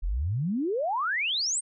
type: exponential sweep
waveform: sine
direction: up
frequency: 37.53 to 8870 Hz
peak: -25 dBFS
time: 0.02-1.61 s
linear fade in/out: 20 ms
effects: none